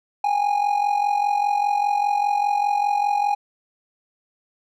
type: tone with amplitude modulation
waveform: triangle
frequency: 820 Hz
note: G#5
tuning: 22 cents flat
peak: -13 dBFS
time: 0.24-3.35 s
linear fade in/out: 5 ms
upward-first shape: sine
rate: 45 Hz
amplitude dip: 70%
effects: none